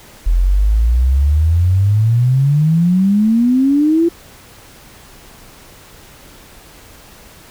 sine exponential sweep, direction up, 41.2 to 344.1 Hz, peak -9 dBFS, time 0.26-4.09 s, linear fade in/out 10 ms, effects pink hiss -41 dBFS RMS until 7.5 s

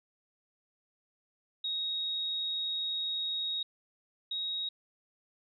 sine tone pair in turn, 3768 / 3784 Hz, A#7 / A#7, +18 / +25 cents, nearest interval unison, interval 7 cents, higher second, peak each -31 / -32 dBFS, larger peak first, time 1.64-3.63 / 4.31-4.69 s, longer first, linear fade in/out 5 ms, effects none

